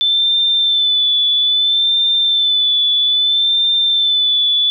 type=tone with vibrato; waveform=sine; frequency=3520 Hz; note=A7; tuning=in tune; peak=-11 dBFS; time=0.01-4.7 s; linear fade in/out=0 ms; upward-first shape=sine; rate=0.61 Hz; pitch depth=34 cents each way; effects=none